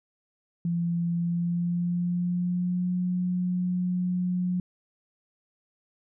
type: tone with pitch glide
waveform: sine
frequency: 170.8 to 180.23 Hz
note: F3 to F#3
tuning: -38 to -45 cents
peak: -24 dBFS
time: 0.65-4.6 s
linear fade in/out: 2 ms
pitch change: +93 cents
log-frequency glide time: 1.15-2.92 s
effects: none